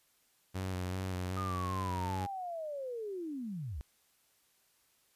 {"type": "tone with vibrato", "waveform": "sawtooth", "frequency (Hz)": 92.5, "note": "F#2", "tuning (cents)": 0, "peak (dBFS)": -31, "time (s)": [0.54, 2.27], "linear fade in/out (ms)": 20, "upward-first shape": "square", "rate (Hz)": 2.6, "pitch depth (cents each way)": 29}
{"type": "linear sweep", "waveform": "sine", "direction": "down", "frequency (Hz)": [1242, 55], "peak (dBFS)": -37, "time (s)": [1.37, 3.81], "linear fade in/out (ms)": 0}
{"effects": ["white hiss -71 dBFS RMS until 5.15 s", "resampled to 32000 Hz"]}